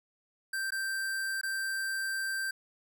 square tone with dropouts, 1568 Hz, G6, in tune, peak -32 dBFS, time 0.53-2.51 s, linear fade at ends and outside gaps 5 ms, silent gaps 0.706-0.72 / 1.413-1.432 s, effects none

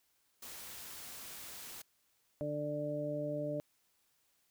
white noise, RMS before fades -48 dBFS, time 0.42-1.82 s, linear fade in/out 5 ms
harmonic tone, 148 Hz, D3, 14 cents sharp, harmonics 1 / 2 / 3 / 4, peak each -42 / -41 / -46 / -37 dBFS, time 2.41-3.6 s, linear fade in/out 0 ms
effects white hiss -75 dBFS RMS until 4.5 s

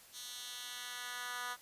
10% pulse tone with high-pass filter sweep, 245.7 Hz, B3, 9 cents flat, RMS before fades -44 dBFS, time 0.12-1.57 s, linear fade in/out 50 ms, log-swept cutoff 4400 to 1200 Hz, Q 1.3, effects white hiss -59 dBFS RMS until 1.61 s + resampled to 32000 Hz

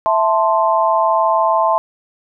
sine chord, A minor, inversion second, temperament equal, 659.3 / 880 / 1046.5 Hz, E5 / A5 / C6, 0 / 0 / 0 cents, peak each -16 dBFS, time 0.06-1.78 s, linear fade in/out 0 ms, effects none

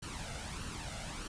pink noise with flanger, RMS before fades -42 dBFS, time 0.02-1.28 s, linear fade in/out 10 ms, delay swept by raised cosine 0.68 to 1.44 ms, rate 1.6 Hz, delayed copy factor +0.6, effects resampled to 22050 Hz

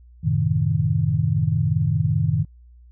sine chord, F# diminished seventh, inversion none, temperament equal, 92.5 / 110 / 130.81 / 155.56 Hz, F#2 / A2 / C3 / Eb3, 0 / 0 / 0 / 0 cents, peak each -25 / -23 / -24 / -21 dBFS, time 0.23-2.45 s, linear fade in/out 20 ms, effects added 60 Hz sine -45 dBFS peak until 2.91 s

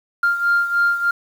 sine beating tone pair, 1396.9 / 1400.2 Hz, F6 / F6, 0 / +4 cents, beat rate 3.3 Hz, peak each -15 / -20 dBFS, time 0.23-1.11 s, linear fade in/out 5 ms, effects tanh soft clip ceiling -10 dBFS + 7-bit

